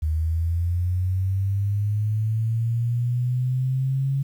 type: linear sweep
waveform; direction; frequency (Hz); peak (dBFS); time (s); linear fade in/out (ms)
sine; up; 77 to 137.9; -20; 0.02-4.23; 10
effects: 9-bit